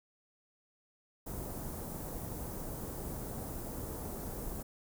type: band-stop noise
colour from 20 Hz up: pink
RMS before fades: -41 dBFS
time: 1.26-4.63 s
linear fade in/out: 10 ms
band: 770 to 11000 Hz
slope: 12 dB/octave
effects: none